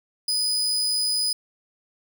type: tone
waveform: 35% pulse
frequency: 4978 Hz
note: D#8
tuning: in tune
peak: -20 dBFS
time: 0.28-1.33 s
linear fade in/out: 5 ms
effects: none